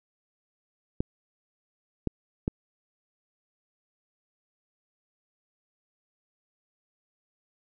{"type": "clicks", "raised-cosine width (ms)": 3, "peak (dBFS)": -13, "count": 3, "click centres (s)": [1.005, 2.073, 2.479], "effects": []}